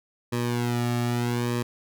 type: tone with flanger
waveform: sawtooth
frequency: 120.3 Hz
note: B2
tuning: 45 cents flat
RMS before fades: -26 dBFS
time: 0.32-1.63 s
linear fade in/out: 10 ms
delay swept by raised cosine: 1.4 to 1.99 ms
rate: 0.79 Hz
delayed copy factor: -0.95
effects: none